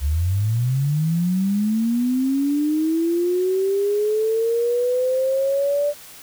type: linear sweep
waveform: sine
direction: up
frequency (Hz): 66.7 to 587.3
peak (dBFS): -17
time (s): 0-5.94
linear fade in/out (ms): 50
effects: white hiss -42 dBFS RMS until 6.22 s